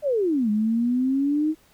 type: exponential two-way sweep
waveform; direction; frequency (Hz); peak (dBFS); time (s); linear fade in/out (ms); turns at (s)
sine; down then up; 622.3 to 207.3 to 317.6; -19; 0.02-1.55; 50; 0.5
effects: pink hiss -58 dBFS RMS until 1.73 s